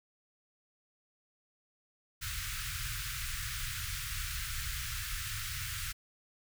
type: band-stop noise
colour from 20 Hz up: pink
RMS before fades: -38 dBFS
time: 2.21-5.93 s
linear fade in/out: 20 ms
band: 130 to 1300 Hz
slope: 48 dB/octave
effects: none